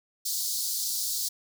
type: high-pass noise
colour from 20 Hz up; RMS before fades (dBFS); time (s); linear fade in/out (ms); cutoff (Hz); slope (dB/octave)
pink; -30; 0.25-1.29; 10; 4100; 48
effects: none

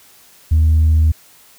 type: tone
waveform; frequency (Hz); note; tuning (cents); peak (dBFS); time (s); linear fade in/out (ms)
sine; 78.7; D#2; +20; -7; 0.51-1.12; 10
effects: tanh soft clip ceiling -7 dBFS + white hiss -47 dBFS RMS until 1.58 s

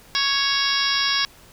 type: harmonic tone with a mistuned harmonic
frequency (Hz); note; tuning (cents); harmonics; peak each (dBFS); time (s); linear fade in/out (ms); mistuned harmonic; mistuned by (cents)
554.4; C#5; 0; 2 / 3 / 4 / 5 / 6 / 7 / 8 / 9 / 10; -28 / -26 / -29 / -31 / -27 / -27 / -32 / -26 / -26; 0.15-1.25; 0; 8; +29
effects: pink hiss -49 dBFS RMS until 1.52 s

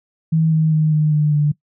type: tone with pitch steps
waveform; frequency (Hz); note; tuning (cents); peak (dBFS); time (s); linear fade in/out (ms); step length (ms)
sine; 160.5 / 157.93 / 155.39 / 152.9 / 150.45 / 148.03; E3 / D#3 / D#3 / D#3 / D3 / D3; -46 / +26 / -2 / -30 / +42 / +14; -12; 0.32-1.52; 10; 200
effects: noise-tail reverb RT60 0.1 s tail -20 dB re dry

